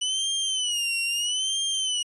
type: tone with vibrato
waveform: sawtooth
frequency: 2960 Hz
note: F#7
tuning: in tune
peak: -21 dBFS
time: 0.01-2.03 s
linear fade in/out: 10 ms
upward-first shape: sine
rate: 0.77 Hz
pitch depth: 130 cents each way
effects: resampled to 24000 Hz